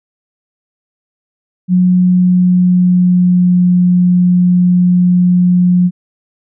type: tone with pitch glide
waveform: sine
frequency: 181.4 to 179.01 Hz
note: F#3 to F3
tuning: -34 to +43 cents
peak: -6 dBFS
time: 1.68-5.91 s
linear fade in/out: 50 ms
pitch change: -23 cents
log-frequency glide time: 1.92-3.66 s
effects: none